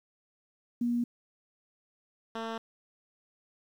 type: tone pair in turn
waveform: sine / 10% pulse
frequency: 239.4 / 225.8 Hz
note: A#3 / A3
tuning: +46 / +45 cents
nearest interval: minor second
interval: 101 cents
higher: first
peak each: -26 dBFS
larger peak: neither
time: 0.81-1.04 / 2.35-2.58 s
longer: neither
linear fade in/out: 5 ms
effects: low-pass 4000 Hz 12 dB/octave + 10-bit